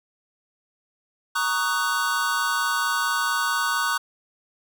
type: chord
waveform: square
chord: D# minor seventh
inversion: second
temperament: just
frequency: 933.4 / 1120.1 / 1244.5 / 1493.4 Hz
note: A#5 / C#6 / D#6 / F#6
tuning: +2 / +18 / 0 / +16 cents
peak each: -31 / -28 / -29 / -26 dBFS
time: 1.35-3.98 s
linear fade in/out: 10 ms
effects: none